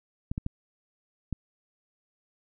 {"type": "clicks", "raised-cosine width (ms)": 5, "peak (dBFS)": -18, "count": 4, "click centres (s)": [0.315, 0.379, 0.464, 1.327], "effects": []}